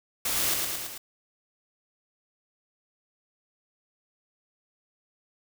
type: noise with echo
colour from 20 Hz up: white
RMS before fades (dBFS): -28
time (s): 0.25-0.54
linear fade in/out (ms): 5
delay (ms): 110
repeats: 4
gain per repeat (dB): -3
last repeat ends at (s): 0.98
effects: none